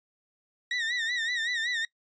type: tone with vibrato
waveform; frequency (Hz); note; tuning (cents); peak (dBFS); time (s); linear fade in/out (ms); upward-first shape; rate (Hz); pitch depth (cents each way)
30% pulse; 1884; A#6; +18; -25; 0.71-1.85; 2; sine; 5.3; 94
effects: noise-tail reverb RT60 0.1 s tail -21 dB re dry + resampled to 16000 Hz